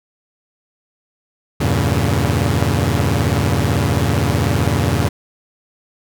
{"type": "chord", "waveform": "sawtooth", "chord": "E diminished seventh", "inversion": "none", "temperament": "equal with one note detuned", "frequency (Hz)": [82.41, 98, 116.54, 140.93], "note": ["E2", "G2", "Bb2", "Db3"], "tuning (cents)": [0, 0, 0, 29], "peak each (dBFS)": -16, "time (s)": [1.6, 5.09], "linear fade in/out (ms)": 10, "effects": []}